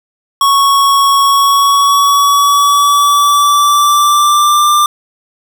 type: tone with pitch glide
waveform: square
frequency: 1108.7 to 1188.3 Hz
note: C#6 to D6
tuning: 0 to +20 cents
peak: -7 dBFS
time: 0.41-4.86 s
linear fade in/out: 2 ms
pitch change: +120 cents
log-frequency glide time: 1.22-4.72 s
effects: none